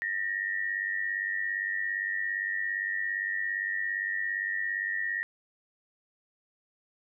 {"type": "tone pair together", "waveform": "sine", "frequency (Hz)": [1802.5, 1900], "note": ["A6", "A#6"], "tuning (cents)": [41, 33], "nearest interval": "minor second", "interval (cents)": 92, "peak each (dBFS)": [-32, -31], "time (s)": [0.02, 5.23], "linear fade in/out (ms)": 0, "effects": []}